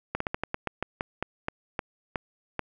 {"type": "slowing click train", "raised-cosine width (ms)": 0.5, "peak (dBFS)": -13, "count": 14, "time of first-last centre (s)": [0.15, 2.593], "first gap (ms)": 54, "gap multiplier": 1.19, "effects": []}